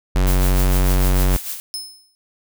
square tone, 46.25 Hz, F#1, in tune, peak -14 dBFS, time 0.15-1.37 s, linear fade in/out 10 ms
blue noise with tremolo, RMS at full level -26 dBFS, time 0.27-1.6 s, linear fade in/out 0 ms, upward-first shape sine, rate 6.7 Hz, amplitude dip 60%
sawtooth tone with exponential decay, 5210 Hz, E8, 21 cents flat, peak -20 dBFS, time 1.74-2.15 s, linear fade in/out 0 ms, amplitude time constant 89 ms
effects none

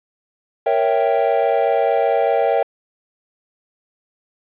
triangle chord, A# diminished seventh, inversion none, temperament equal, 466.2 / 554.4 / 659.3 / 784 Hz, A#4 / C#5 / E5 / G5, 0 / 0 / 0 / 0 cents, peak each -18 dBFS, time 0.66-2.63 s, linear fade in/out 5 ms, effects resampled to 8000 Hz + 7-bit

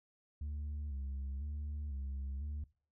sine tone with vibrato, 70.8 Hz, C#2, 37 cents sharp, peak -35 dBFS, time 0.41-2.64 s, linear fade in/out 5 ms, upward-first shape square, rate 1 Hz, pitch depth 71 cents each way, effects noise-tail reverb RT60 0.4 s tail -23 dB re dry + tanh soft clip ceiling -37 dBFS

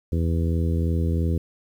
harmonic tone, 82.9 Hz, E2, 10 cents sharp, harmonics 1 / 2 / 3 / 4 / 5 / 6, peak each -21 / -27 / -31 / -33 / -35 / -37 dBFS, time 0.12-1.38 s, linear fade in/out 5 ms, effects 9-bit

